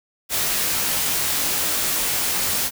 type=noise with comb filter; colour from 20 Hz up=white; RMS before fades=-22 dBFS; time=0.29-2.71 s; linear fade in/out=50 ms; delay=18 ms; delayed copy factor=-0.65; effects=none